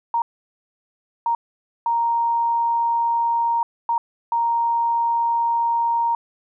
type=tone bursts at uneven times; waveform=sine; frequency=932.3 Hz; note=A#5; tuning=in tune; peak=-17 dBFS; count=5; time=0.14-0.22 / 1.26-1.35 / 1.86-3.63 / 3.89-3.98 / 4.32-6.15 s; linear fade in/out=2 ms; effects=none